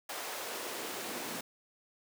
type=noise with high-pass filter sweep; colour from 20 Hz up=pink; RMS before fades=-40 dBFS; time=0.09-1.41 s; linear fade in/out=5 ms; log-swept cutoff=640 to 250 Hz; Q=1.2; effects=none